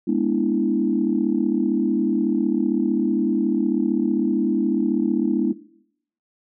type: chord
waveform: sine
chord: E dominant seventh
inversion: first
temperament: equal with one note detuned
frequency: 207.7 / 242.8 / 293.7 / 329.6 Hz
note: G#3 / B3 / D4 / E4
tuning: 0 / -29 / 0 / 0 cents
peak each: -23 dBFS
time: 0.07-5.53 s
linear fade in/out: 10 ms
effects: noise-tail reverb RT60 0.7 s tail -18 dB re dry + tanh soft clip ceiling -7 dBFS